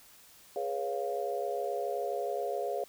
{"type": "chord", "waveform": "sine", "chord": "C# dominant seventh", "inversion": "second", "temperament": "equal with one note detuned", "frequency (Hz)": [415.3, 487.1, 554.4, 698.5], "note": ["G#4", "B4", "C#5", "E#5"], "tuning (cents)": [0, -24, 0, 0], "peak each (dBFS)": [-36, -38, -36, -36], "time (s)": [0.56, 2.84], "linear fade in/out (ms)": 2, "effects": ["white hiss -57 dBFS RMS until 2.88 s"]}